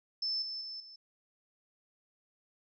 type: tone with level steps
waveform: sine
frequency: 5274 Hz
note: E8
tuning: in tune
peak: -31 / -37 / -40 / -49 dBFS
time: 0.22-0.96 s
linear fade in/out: 5 ms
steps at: 0.42 / 0.61 / 0.8 s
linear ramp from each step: 2 ms
effects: none